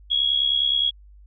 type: tone with amplitude modulation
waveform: sine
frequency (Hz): 3322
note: G#7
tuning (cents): 0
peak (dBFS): -15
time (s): 0.1-0.91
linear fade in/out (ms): 20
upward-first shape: sine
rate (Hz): 69.7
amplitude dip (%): 70
effects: added 50 Hz sine -45 dBFS peak until 1.26 s